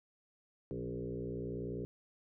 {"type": "tone with frequency modulation", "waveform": "sine", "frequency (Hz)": 277.3, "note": "C#4", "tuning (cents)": 1, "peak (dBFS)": -37, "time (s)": [0.71, 1.85], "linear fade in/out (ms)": 0, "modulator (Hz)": 60.3, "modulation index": 3.2, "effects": []}